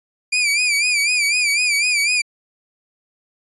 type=tone with vibrato; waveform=sawtooth; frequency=2379 Hz; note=D7; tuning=22 cents sharp; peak=-12 dBFS; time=0.32-2.22 s; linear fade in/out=10 ms; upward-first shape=sine; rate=4 Hz; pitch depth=89 cents each way; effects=resampled to 24000 Hz